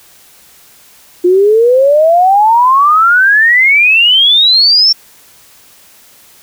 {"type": "exponential sweep", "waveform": "sine", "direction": "up", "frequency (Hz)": [349.2, 5500], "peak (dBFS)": -4, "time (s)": [1.24, 4.93], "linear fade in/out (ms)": 10, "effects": ["white hiss -42 dBFS RMS until 6.42 s"]}